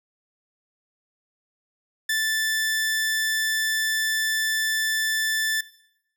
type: tone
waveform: sawtooth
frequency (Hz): 1760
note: A6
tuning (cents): 0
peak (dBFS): -18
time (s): 2.09-5.61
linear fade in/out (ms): 5
effects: noise-tail reverb RT60 0.8 s tail -20 dB re dry